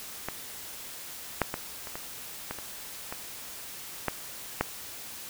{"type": "clicks", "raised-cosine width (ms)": 0.5, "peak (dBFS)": [-16, -8, -16, -25, -21, -18, -25, -20, -11, -9], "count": 10, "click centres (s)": [0.286, 1.417, 1.541, 1.872, 1.955, 2.51, 2.587, 3.125, 4.083, 4.61], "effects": ["white hiss -42 dBFS RMS until 5.29 s"]}